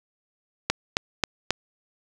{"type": "click train", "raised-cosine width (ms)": 0.2, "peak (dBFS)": -3, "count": 4, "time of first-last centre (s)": [0.7, 1.506], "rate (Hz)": 3.72, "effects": []}